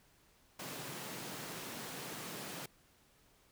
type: high-pass noise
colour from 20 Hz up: pink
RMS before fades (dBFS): -45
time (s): 0.59-2.66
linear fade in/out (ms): 5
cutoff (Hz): 120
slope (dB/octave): 48
effects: pink hiss -68 dBFS RMS until 3.51 s